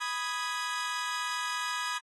sawtooth chord, G# minor, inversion first, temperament equal, 987.8 / 1244.5 / 1661.2 Hz, B5 / D#6 / G#6, 0 / 0 / 0 cents, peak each -32 dBFS, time 0-1.99 s, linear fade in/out 20 ms, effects low-pass 8000 Hz 12 dB/octave + AAC 32 kbps

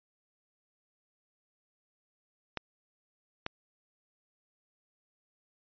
clicks, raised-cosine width 0.3 ms, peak -17 dBFS, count 2, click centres 2.573 / 3.464 s, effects resampled to 11025 Hz

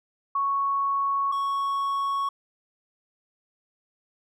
sine / triangle tone pair in turn, 1108.7 / 1108.7 Hz, C#6 / C#6, 0 / 0 cents, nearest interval unison, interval 0 cents, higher neither, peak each -22 dBFS, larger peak neither, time 0.35-1.32 / 1.32-2.29 s, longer neither, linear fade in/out 5 ms, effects none

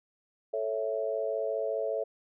sine chord, A major, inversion none, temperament equal, 440 / 554.4 / 659.3 Hz, A4 / C#5 / E5, 0 / 0 / 0 cents, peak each -33 dBFS, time 0.53-2.04 s, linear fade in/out 10 ms, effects none

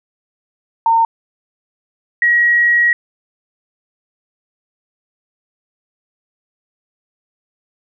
sine tone pair in turn, 912 / 1904.2 Hz, A#5 / A#6, -38 / +36 cents, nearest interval octave + minor second, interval 1274 cents, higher second, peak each -9 dBFS, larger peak neither, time 0.86-1.05 / 2.22-2.93 s, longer second, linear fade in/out 2 ms, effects none

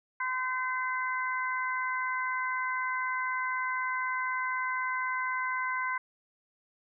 harmonic tone, 512 Hz, C5, 38 cents flat, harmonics 2 / 3 / 4, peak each -32 / -34 / -35 dBFS, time 0.2-5.98 s, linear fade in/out 5 ms, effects none

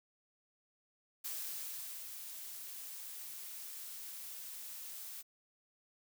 blue noise with ADSR envelope, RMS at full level -41 dBFS, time 1.24-5.23 s, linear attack 9 ms, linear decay 790 ms, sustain -6 dB, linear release 26 ms, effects none

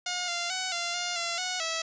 5% pulse tone with pitch steps, 717 / 694 / 747 / 692 / 707 / 684 / 734 / 653 Hz, F5 / F5 / F#5 / F5 / F5 / F5 / F#5 / E5, +45 / -11 / +16 / -16 / +21 / -36 / -14 / -17 cents, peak -17 dBFS, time 0.06-1.82 s, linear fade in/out 5 ms, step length 220 ms, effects resampled to 16000 Hz + 9-bit

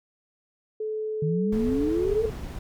sine tone, 432.7 Hz, A4, 29 cents flat, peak -27 dBFS, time 0.8-2.3 s, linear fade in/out 5 ms
sine exponential sweep, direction up, 150 to 469.3 Hz, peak -23 dBFS, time 1.22-2.26 s, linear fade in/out 5 ms
brown noise, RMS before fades -34 dBFS, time 1.52-2.59 s, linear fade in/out 5 ms
effects none

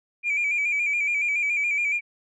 sine tone with vibrato, 2349 Hz, D7, in tune, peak -20 dBFS, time 0.23-2.01 s, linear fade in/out 50 ms, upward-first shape square, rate 7.1 Hz, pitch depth 44 cents each way, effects tanh soft clip ceiling -18 dBFS

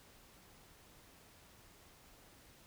silence, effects pink hiss -62 dBFS RMS until 2.66 s

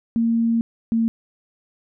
sine tone pair in turn, 230 / 227.6 Hz, A#3 / A#3, -23 / -41 cents, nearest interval unison, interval 18 cents, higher first, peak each -16 dBFS, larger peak neither, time 0.16-0.61 / 0.92-1.08 s, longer first, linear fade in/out 0 ms, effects none

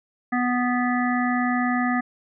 harmonic tone, 246.9 Hz, B3, in tune, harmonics 1 / 3 / 5 / 7 / 8, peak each -22 / -27 / -29 / -30 / -31 dBFS, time 0.32-2.01 s, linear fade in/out 10 ms, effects none

